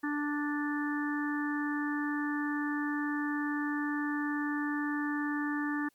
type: harmonic tone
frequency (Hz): 293.7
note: D4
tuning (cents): 0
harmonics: 1 / 3 / 4 / 5 / 6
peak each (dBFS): -31 / -42 / -41 / -44 / -37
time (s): 0.03-5.89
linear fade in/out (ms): 10
effects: white hiss -71 dBFS RMS until 5.94 s + MP3 96 kbps